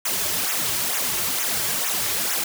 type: noise with flanger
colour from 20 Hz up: white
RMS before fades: -24 dBFS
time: 0.05-2.44 s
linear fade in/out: 5 ms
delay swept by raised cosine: 0.21 to 4.21 ms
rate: 2.2 Hz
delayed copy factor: -0.8
effects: none